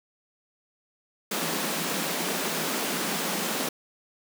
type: high-pass noise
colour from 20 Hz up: pink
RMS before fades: -29 dBFS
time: 1.31-3.69 s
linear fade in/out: 5 ms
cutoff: 160 Hz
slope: 96 dB/octave
effects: none